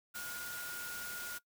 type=tone in noise; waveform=sine; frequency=1431 Hz; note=F6; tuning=42 cents sharp; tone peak=-42 dBFS; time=0.14-1.39 s; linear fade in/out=20 ms; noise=white; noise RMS=-45 dBFS; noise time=0.14-1.39 s; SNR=0 dB; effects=noise-tail reverb RT60 0.1 s tail -20 dB re dry